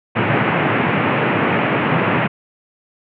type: band-pass noise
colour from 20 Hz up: pink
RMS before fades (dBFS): -17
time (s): 0.15-2.28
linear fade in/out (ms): 20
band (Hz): 110 to 2700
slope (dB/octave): 48
effects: none